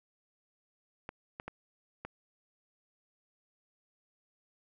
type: clicks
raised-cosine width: 0.5 ms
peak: -25 dBFS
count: 4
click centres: 1.091 / 1.399 / 1.48 / 2.05 s
effects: none